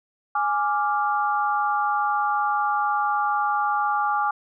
sine chord, D diminished, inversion second, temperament equal, 830.6 / 1174.7 / 1396.9 Hz, Ab5 / D6 / F6, 0 / 0 / 0 cents, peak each -23 / -24 / -28 dBFS, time 0.35-4.31 s, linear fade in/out 5 ms, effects none

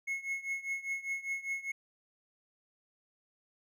triangle tone with tremolo, 2178 Hz, C#7, 31 cents flat, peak -29 dBFS, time 0.07-1.72 s, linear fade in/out 10 ms, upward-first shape triangle, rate 5 Hz, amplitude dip 90%, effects none

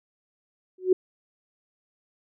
sine tone with exponential growth, 370 Hz, F#4, in tune, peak -12 dBFS, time 0.78-0.93 s, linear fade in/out 5 ms, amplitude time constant 32 ms, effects none

